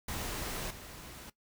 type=noise with level steps; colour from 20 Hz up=pink; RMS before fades=-38 / -48 dBFS; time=0.08-1.3 s; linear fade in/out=5 ms; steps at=0.7 s; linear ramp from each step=10 ms; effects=noise-tail reverb RT60 0.1 s tail -18 dB re dry